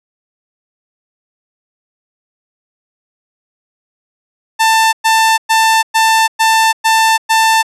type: tone bursts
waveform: sawtooth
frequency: 890 Hz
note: A5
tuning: 20 cents sharp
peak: -4 dBFS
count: 7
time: 4.59-7.63 s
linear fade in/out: 20 ms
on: 340 ms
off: 110 ms
effects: low-pass 11000 Hz 12 dB/octave